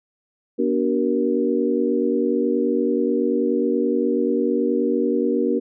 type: tone cluster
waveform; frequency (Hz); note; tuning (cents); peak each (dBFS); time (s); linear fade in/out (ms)
sine; 242.5 / 291.8 / 379.3 / 470.9; B3 / D4 / F#4 / A#4; -31 / -11 / +43 / +18; -23; 0.58-5.6; 20
effects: none